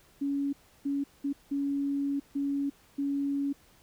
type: tone bursts at uneven times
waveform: sine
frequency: 280.6 Hz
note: C#4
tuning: 21 cents sharp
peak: -27 dBFS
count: 6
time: 0.21-0.53 / 0.85-1.04 / 1.24-1.33 / 1.51-2.2 / 2.35-2.7 / 2.98-3.53 s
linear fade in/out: 10 ms
effects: pink hiss -61 dBFS RMS until 3.82 s